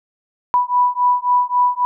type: beating tone pair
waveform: sine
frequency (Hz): 984 / 987.7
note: B5 / B5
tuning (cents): -7 / 0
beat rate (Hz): 3.7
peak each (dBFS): -16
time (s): 0.54-1.85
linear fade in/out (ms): 0
effects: none